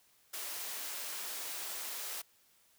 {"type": "high-pass noise", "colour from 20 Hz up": "white", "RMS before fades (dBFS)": -41, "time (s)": [0.33, 2.22], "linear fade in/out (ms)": 10, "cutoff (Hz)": 400, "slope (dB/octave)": 12, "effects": ["white hiss -68 dBFS RMS until 2.78 s"]}